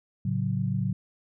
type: chord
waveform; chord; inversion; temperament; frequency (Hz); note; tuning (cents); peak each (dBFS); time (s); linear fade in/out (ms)
sine; F# minor; first; just; 111 / 138.75 / 185; A2 / C#3 / F#3; +16 / +2 / 0; -29; 0.25-0.93; 5
effects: none